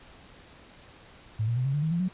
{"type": "tone with pitch steps", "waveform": "sine", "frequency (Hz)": [108.8, 117.28, 126.43, 136.29, 146.92, 158.38, 170.73, 184.04], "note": ["A2", "A#2", "B2", "C#3", "D3", "D#3", "F3", "F#3"], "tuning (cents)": [-19, 11, 41, -29, 1, 31, -39, -9], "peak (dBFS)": -24, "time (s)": [1.39, 2.086], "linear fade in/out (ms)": 10, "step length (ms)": 87, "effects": ["pink hiss -52 dBFS RMS until 2.13 s", "resampled to 8000 Hz"]}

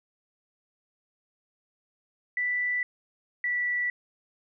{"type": "tone pair in turn", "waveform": "sine", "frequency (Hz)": [1975.5, 1958.5], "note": ["B6", "B6"], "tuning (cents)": [0, -15], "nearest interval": "unison", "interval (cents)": 15, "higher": "first", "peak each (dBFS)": -25, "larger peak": "neither", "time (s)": [[2.37, 2.83], [3.44, 3.9]], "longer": "neither", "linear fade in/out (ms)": 2, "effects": []}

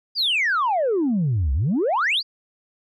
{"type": "exponential two-way sweep", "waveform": "sine", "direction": "down then up", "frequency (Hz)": [4978, 62.9, 4978], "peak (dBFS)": -16, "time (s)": [0.15, 2.23], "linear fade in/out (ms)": 50, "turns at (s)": 1.53, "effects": ["tanh soft clip ceiling -15 dBFS", "MP3 64 kbps"]}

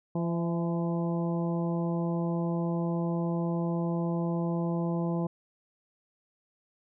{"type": "harmonic tone with a mistuned harmonic", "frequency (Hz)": 170, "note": "F3", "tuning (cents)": -46, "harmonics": [1, 2, 3, 4, 5, 6], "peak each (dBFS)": [-28, -34, -38, -40, -42, -44], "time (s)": [0.15, 5.27], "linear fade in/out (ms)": 5, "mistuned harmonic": 4, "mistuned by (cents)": -35, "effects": []}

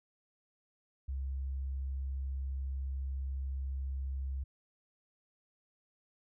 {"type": "tone", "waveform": "sine", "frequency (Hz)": 67.1, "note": "C2", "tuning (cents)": 44, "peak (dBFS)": -34, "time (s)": [1.08, 4.44], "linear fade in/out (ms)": 10, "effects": []}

